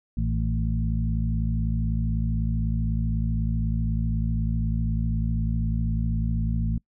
harmonic tone with a mistuned harmonic, 56 Hz, A1, 31 cents sharp, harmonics 1 / 2 / 3 / 4, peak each -25 / -28 / -30 / -31 dBFS, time 0.17-6.78 s, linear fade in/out 5 ms, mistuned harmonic 3, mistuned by -41 cents, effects noise-tail reverb RT60 0.1 s tail -26 dB re dry

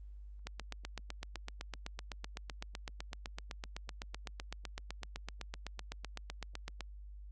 click train, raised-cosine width 0.2 ms, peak -24 dBFS, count 51, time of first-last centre 0.47-6.807 s, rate 7.89 Hz, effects added 50 Hz sine -47 dBFS peak until 7.31 s + Opus 24 kbps

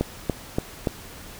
click train, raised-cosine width 2 ms, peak -8 dBFS, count 4, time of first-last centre 0.01-0.872 s, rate 3.48 Hz, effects pink hiss -42 dBFS RMS until 1.39 s

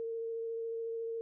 sine tone with vibrato, 456.6 Hz, A#4, 36 cents flat, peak -35 dBFS, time 0-1.21 s, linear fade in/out 0 ms, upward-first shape sine, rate 14 Hz, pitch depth 11 cents each way, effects none

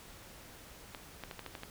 clicks, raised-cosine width 0.3 ms, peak -26 dBFS, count 7, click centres 0.948 / 1.237 / 1.312 / 1.393 / 1.463 / 1.552 / 1.634 s, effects pink hiss -53 dBFS RMS until 1.7 s

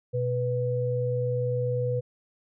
sine tone pair together, 123.47 / 493.9 Hz, B2 / B4, 0 / 0 cents, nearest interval 2 octaves, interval 2400 cents, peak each -27 dBFS, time 0.13-2.01 s, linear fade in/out 20 ms, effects none

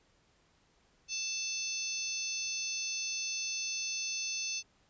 harmonic tone, 880 Hz, A5, in tune, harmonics 3 / 4 / 5 / 6 / 7, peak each -40 / -47 / -41 / -42 / -37 dBFS, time 1.08-4.63 s, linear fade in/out 50 ms, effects pink hiss -69 dBFS RMS until 4.89 s + resampled to 16000 Hz

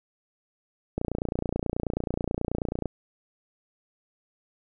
click train, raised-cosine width 2 ms, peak -14 dBFS, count 56, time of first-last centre 0.98-2.857 s, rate 29.3 Hz, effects none

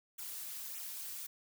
blue noise with flanger, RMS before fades -44 dBFS, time 0.18-1.27 s, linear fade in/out 10 ms, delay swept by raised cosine 0.2 to 5.5 ms, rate 1.7 Hz, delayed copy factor -1, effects none

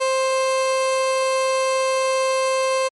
30% pulse tone, 526 Hz, C5, 9 cents sharp, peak -15 dBFS, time 0-2.89 s, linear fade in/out 20 ms, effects MP3 48 kbps

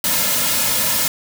white noise with comb filter, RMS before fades -18 dBFS, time 0.04-1.08 s, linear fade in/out 2 ms, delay 2.6 ms, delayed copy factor -0.95, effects none

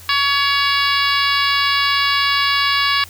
harmonic tone, 563 Hz, C#5, 27 cents sharp, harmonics 2 / 3 / 4 / 5 / 6 / 7 / 8 / 9, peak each -19 / -21 / -22 / -23 / -24 / -24 / -25 / -26 dBFS, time 0.09-3.04 s, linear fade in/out 2 ms, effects added 86 Hz sine -41 dBFS peak until 3.09 s + white hiss -41 dBFS RMS until 3.09 s

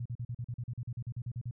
sine tone bursts, 120 Hz, B2, 49 cents flat, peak -34 dBFS, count 16, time 0-1.511 s, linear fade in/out 5 ms, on 56 ms, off 41 ms, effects none

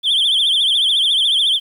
sine tone with vibrato, 3322 Hz, G#7, in tune, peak -10 dBFS, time 0.03-1.6 s, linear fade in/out 50 ms, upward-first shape triangle, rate 14 Hz, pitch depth 160 cents each way, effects tanh soft clip ceiling -11 dBFS + 8-bit

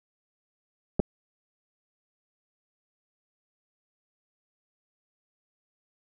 clicks, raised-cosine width 2 ms, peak -11 dBFS, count 2, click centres 0.995 / 1 s, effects none

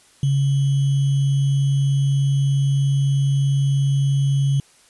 sine tone with sample-and-hold, 138.4 Hz, C#3, 2 cents flat, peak -15 dBFS, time 0.23-4.6 s, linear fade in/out 2 ms, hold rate 3150 Hz, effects white hiss -53 dBFS RMS until 4.89 s + resampled to 24000 Hz

